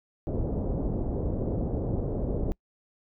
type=low-pass noise; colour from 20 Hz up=pink; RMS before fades=-29 dBFS; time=0.27-2.52 s; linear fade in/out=0 ms; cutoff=570 Hz; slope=24 dB/octave; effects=noise-tail reverb RT60 0.1 s tail -26 dB re dry